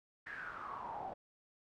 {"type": "noise with band-pass filter sweep", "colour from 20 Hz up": "brown", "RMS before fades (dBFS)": -45, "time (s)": [0.26, 1.14], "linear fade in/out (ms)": 10, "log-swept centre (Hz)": [1800, 710], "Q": 9.2, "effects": []}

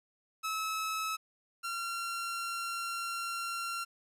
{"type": "tone pair in turn", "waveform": "sawtooth", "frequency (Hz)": [1295, 1372], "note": ["E6", "F6"], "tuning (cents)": [-31, -31], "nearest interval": "minor second", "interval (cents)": 100, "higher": "second", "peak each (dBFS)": [-29, -31], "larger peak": "first", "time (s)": [[0.43, 1.17], [1.63, 3.85]], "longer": "second", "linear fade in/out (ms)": 20, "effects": ["resampled to 32000 Hz", "11-bit"]}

